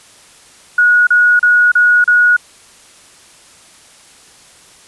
sine tone bursts, 1454 Hz, F#6, 31 cents flat, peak -6 dBFS, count 5, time 0.78-2.366 s, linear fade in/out 5 ms, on 290 ms, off 34 ms, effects white hiss -43 dBFS RMS until 4.87 s + resampled to 24000 Hz

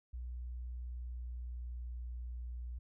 sine tone with pitch glide, 61 to 60.37 Hz, B1 to B1, -21 to -39 cents, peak -40 dBFS, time 0.13-2.79 s, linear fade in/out 10 ms, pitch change -18 cents, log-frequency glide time 0.66-1.96 s, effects none

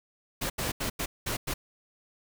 pink noise bursts at uneven times, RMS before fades -31 dBFS, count 6, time 0.41-0.5 / 0.58-0.72 / 0.8-0.9 / 0.99-1.06 / 1.26-1.37 / 1.47-1.54 s, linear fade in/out 10 ms, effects none

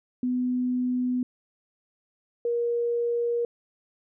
sine tone pair in turn, 250 / 473.3 Hz, B3 / A#4, +21 / +26 cents, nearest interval major seventh, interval 1105 cents, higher second, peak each -23 dBFS, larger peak neither, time 0.23-1.23 / 2.45-3.45 s, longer neither, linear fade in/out 2 ms, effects none

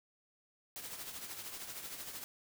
white noise with tremolo, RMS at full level -43 dBFS, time 0.76-2.24 s, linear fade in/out 0 ms, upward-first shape triangle, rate 13 Hz, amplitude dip 60%, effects none

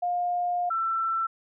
sine tone pair in turn, 709 / 1338.4 Hz, F5 / E6, +26 / +26 cents, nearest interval major seventh, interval 1100 cents, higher second, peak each -24 dBFS, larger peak neither, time 0.02-0.7 / 0.7-1.27 s, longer first, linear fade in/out 10 ms, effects none

